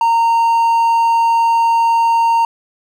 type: tone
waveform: triangle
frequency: 922 Hz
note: A#5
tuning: 19 cents flat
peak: -8 dBFS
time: 0.01-2.45 s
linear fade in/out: 2 ms
effects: none